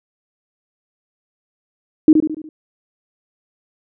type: tone with echo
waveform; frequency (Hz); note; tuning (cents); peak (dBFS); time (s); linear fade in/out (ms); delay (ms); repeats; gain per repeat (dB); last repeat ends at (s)
sine; 311.1; D#4; 0; -3; 2.08-2.13; 2; 72; 5; -6; 2.49
effects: none